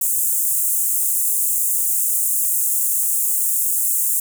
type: high-pass noise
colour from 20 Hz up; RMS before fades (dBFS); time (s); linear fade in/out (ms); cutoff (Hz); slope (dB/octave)
pink; -19; 0.01-4.2; 5; 7500; 48
effects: none